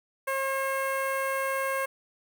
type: tone with notch filter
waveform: 15% pulse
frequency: 538 Hz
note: C5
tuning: 48 cents sharp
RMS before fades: -29 dBFS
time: 0.27-1.86 s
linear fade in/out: 10 ms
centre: 5100 Hz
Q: 0.96
effects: none